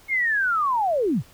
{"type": "linear sweep", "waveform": "sine", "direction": "down", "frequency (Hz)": [2190, 87.31], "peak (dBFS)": -19, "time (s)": [0.08, 1.23], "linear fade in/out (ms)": 50, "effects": ["pink hiss -52 dBFS RMS until 1.33 s"]}